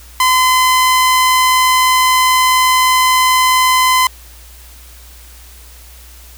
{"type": "tone", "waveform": "sawtooth", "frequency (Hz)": 1023, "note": "C6", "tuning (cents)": -39, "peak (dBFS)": -5, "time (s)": [0.2, 4.07], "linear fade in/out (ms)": 2, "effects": ["added 60 Hz sine -37 dBFS peak until 6.37 s", "white hiss -41 dBFS RMS until 6.37 s"]}